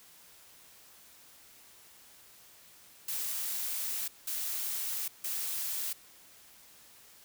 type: noise bursts at uneven times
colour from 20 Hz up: blue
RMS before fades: -35 dBFS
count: 3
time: 3.08-4.08 / 4.27-5.08 / 5.24-5.93 s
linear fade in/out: 5 ms
effects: white hiss -57 dBFS RMS until 7.24 s